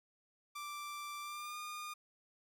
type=tone with pitch glide; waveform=sawtooth; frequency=1174.7 to 1215.4 Hz; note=D6 to D#6; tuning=0 to -41 cents; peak=-39 dBFS; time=0.55-1.94 s; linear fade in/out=10 ms; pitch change=+59 cents; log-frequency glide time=1.21-1.57 s; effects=none